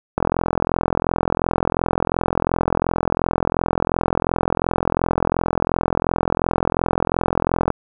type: click train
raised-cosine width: 1 ms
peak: -3 dBFS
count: 323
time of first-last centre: 0.18-7.703 s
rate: 42.8 Hz
effects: none